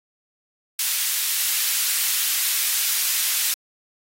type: high-pass noise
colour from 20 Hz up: white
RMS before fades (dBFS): -22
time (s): 0.79-3.54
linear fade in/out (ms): 2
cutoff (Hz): 2000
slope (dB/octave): 12
effects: AAC 48 kbps